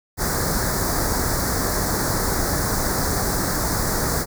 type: band-stop noise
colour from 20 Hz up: pink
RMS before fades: -22 dBFS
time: 0.17-4.26 s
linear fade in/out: 50 ms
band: 1900 to 4400 Hz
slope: 48 dB/octave
effects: none